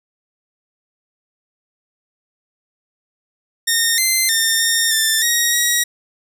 10% pulse tone with pitch steps, 1838 / 2071 / 1813 / 1831 / 1777 / 1885 / 1905 Hz, A#6 / C7 / A#6 / A#6 / A6 / A#6 / A#6, -25 / -18 / -49 / -32 / +17 / +19 / +37 cents, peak -5 dBFS, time 3.67-5.84 s, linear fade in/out 10 ms, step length 310 ms, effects none

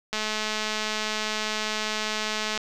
click train, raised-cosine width 0.2 ms, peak -11 dBFS, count 527, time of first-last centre 0.13-2.577 s, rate 215 Hz, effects 8-bit

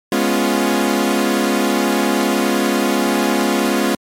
sawtooth chord, C# dominant seventh, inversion second, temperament equal, 207.7 / 246.9 / 277.2 / 349.2 Hz, G#3 / B3 / C#4 / E#4, 0 / 0 / 0 / 0 cents, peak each -16 dBFS, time 0.12-3.95 s, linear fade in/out 2 ms, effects MP3 64 kbps

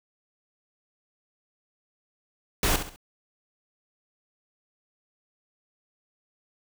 pink noise with echo, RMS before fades -23 dBFS, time 2.63-2.76 s, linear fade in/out 2 ms, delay 67 ms, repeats 3, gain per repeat -9 dB, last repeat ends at 2.961 s, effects none

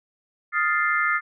sine chord, F dominant seventh, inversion third, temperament equal, 1244.5 / 1396.9 / 1760 / 2093 Hz, Eb6 / F6 / A6 / C7, 0 / 0 / 0 / 0 cents, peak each -25 dBFS, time 0.52-1.21 s, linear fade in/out 50 ms, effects none

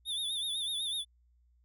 square tone with vibrato, 3582 Hz, A7, 30 cents sharp, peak -33 dBFS, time 0.05-1.05 s, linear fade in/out 50 ms, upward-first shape sine, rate 8 Hz, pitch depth 80 cents each way, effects added 60 Hz sine -64 dBFS peak until 1.64 s

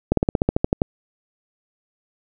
slowing click train, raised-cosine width 2 ms, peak -3 dBFS, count 11, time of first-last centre 0.12-0.819 s, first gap 53 ms, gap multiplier 1.06, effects none

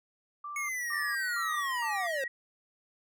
sine tone bursts, 1174 Hz, D6, 1 cent flat, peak -37 dBFS, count 4, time 0.44-2.07 s, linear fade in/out 5 ms, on 250 ms, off 210 ms
square linear sweep, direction down, 2206 to 517 Hz, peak -33 dBFS, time 0.56-2.24 s, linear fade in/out 2 ms
sine tone with vibrato, 1898 Hz, A#6, 31 cents sharp, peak -33 dBFS, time 0.92-2.28 s, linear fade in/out 5 ms, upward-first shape triangle, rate 15 Hz, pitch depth 12 cents each way
effects none

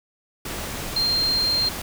sine tone in noise, 4186 Hz, C8, in tune, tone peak -19 dBFS, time 0.96-1.69 s, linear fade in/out 5 ms, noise pink, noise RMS -31 dBFS, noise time 0.45-1.82 s, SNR +9 dB, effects none

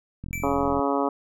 click train, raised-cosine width 5 ms, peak -23 dBFS, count 25, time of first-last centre 0.24-0.793 s, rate 43.4 Hz
square tone with exponential decay, 2326 Hz, D7, 17 cents flat, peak -28 dBFS, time 0.33-0.74 s, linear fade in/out 0 ms, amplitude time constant 88 ms
harmonic tone, 140 Hz, C#3, 18 cents sharp, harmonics 2 / 3 / 4 / 5 / 6 / 7 / 8 / 9, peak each -26 / -28 / -29 / -30 / -31 / -31 / -32 / -33 dBFS, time 0.43-1.09 s, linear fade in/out 5 ms
effects none

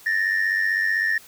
sine tone pair together, 1760 / 1855.8 Hz, A6 / A#6, 0 / -8 cents, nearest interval minor second, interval 92 cents, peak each -20 dBFS, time 0.06-1.18 s, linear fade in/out 5 ms, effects tanh soft clip ceiling -16 dBFS + white hiss -48 dBFS RMS until 1.27 s

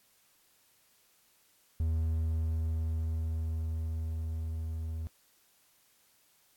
triangle tone with level ramp, 80.4 Hz, E2, 43 cents flat, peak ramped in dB -25 to -32 dBFS, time 1.8-5.07 s, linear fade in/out 0 ms, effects white hiss -67 dBFS RMS until 6.56 s + AAC 64 kbps

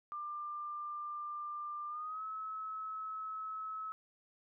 sine tone with pitch glide, 1192 to 1292.4 Hz, D6 to E6, +25 to -35 cents, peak -39 dBFS, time 0.12-3.92 s, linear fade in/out 0 ms, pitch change +140 cents, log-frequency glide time 1.88-2.23 s, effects none

